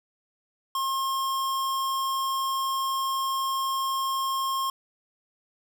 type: tone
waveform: square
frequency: 1072 Hz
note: C6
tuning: 42 cents sharp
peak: -26 dBFS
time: 0.75-4.7 s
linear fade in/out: 2 ms
effects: none